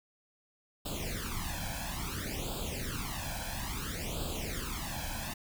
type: noise with flanger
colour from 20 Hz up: pink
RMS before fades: -37 dBFS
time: 0.85-5.34 s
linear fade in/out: 10 ms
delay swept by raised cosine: 0.25 to 1.25 ms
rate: 0.59 Hz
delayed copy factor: +0.9
effects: none